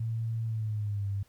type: tone with pitch glide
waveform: sine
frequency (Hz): 113.5 to 99.38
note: A#2 to G2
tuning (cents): -46 to +24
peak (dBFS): -29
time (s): 0-1.23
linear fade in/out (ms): 5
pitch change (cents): -230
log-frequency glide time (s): 0.44-1.08
effects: pink hiss -66 dBFS RMS until 1.28 s